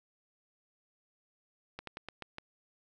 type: slowing click train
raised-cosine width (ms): 0.3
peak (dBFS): -25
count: 6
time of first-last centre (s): 1.79-2.384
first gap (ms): 83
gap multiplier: 1.18
effects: none